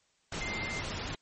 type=tone in noise; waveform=sine; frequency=2093 Hz; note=C7; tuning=in tune; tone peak=-36 dBFS; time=0.41-0.81 s; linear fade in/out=2 ms; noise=pink; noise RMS=-37 dBFS; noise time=0.32-1.15 s; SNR=-2 dB; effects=white hiss -71 dBFS RMS until 1.21 s + MP3 32 kbps